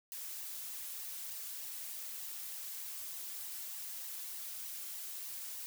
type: noise with flanger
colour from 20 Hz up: blue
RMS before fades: -44 dBFS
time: 0.12-5.66 s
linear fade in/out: 0 ms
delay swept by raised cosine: 1 to 3.6 ms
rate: 3.3 Hz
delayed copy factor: +0.5
effects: none